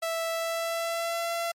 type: tone with pitch glide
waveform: sawtooth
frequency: 659.3 to 677.4 Hz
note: E5 to E5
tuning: 0 to +47 cents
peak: -24 dBFS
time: 0.02-1.52 s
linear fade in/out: 10 ms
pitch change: +47 cents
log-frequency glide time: 0.33-1.3 s
effects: MP3 64 kbps